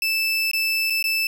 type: tone with dropouts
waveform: 30% pulse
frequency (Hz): 2637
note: E7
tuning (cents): 0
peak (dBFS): -17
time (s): 0.02-1.27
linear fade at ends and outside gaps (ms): 2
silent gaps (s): 0.514-0.533 / 0.9-0.904 / 1.027-1.04
effects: 9-bit